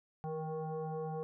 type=tone with frequency modulation; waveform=sine; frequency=155.2 Hz; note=D#3; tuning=4 cents flat; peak=-36 dBFS; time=0.24-1.23 s; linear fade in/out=0 ms; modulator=315 Hz; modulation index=2.1; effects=none